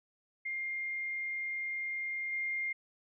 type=tone with level steps; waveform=sine; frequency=2115 Hz; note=C7; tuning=18 cents sharp; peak=-34 / -32 dBFS; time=0.45-2.73 s; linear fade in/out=10 ms; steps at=2.32 s; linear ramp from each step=10 ms; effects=none